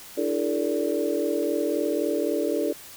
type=tone cluster; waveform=sine; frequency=296.9 / 336.4 / 416.3 / 460.1 / 580 Hz; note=D4 / E4 / G#4 / A#4 / D5; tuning=+19 / +35 / +4 / -23 / -22 cents; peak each=-29 dBFS; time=0.17-2.73 s; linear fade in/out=10 ms; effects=white hiss -44 dBFS RMS until 2.96 s